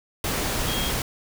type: tone in noise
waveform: sine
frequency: 3256 Hz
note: G#7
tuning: 35 cents flat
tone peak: -30 dBFS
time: 0.68-0.9 s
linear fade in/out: 2 ms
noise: pink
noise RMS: -26 dBFS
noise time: 0.24-1.02 s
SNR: -7 dB
effects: none